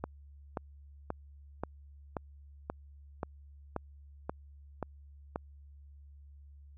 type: click train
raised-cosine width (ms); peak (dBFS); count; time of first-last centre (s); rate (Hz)
1; -20; 11; 0.04-5.359; 1.88
effects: added 71 Hz sine -51 dBFS peak until 6.77 s